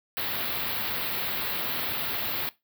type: band-stop noise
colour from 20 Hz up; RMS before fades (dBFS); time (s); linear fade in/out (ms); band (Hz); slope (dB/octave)
white; -30; 0.17-2.49; 0; 4400 to 13000; 48
effects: noise-tail reverb RT60 0.2 s tail -19 dB re dry + high-pass 60 Hz 12 dB/octave